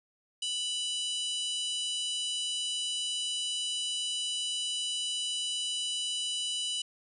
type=harmonic tone with a mistuned harmonic; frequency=987.8 Hz; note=B5; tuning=in tune; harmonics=3 / 4 / 5 / 6 / 7 / 8 / 9 / 10; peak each=-32 / -41 / -45 / -46 / -44 / -49 / -40 / -52 dBFS; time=0.42-6.82 s; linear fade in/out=5 ms; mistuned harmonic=8; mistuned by=-57 cents; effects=none